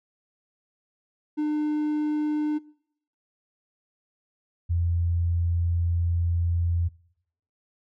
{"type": "tone pair in turn", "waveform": ["triangle", "sine"], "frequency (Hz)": [301.4, 85.56], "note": ["D4", "F2"], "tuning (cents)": [45, -35], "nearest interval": "octave + minor seventh", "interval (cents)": 2180, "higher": "first", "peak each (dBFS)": -21, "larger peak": "neither", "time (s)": [[1.37, 2.59], [4.69, 6.89]], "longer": "second", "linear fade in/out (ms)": 20, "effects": ["noise-tail reverb RT60 0.7 s tail -23 dB re dry"]}